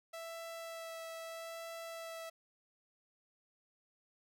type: tone with vibrato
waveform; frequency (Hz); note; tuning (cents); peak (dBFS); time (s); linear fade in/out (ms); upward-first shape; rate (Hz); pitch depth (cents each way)
sawtooth; 659.3; E5; 0; -40; 0.13-2.3; 10; sine; 0.78; 11
effects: none